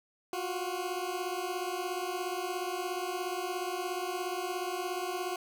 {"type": "beating tone pair", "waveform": "20% pulse", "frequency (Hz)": [353.4, 370.4], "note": ["F4", "F#4"], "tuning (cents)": [21, 2], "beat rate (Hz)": 17, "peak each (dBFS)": [-31, -31], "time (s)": [0.33, 5.36], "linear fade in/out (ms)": 2, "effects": []}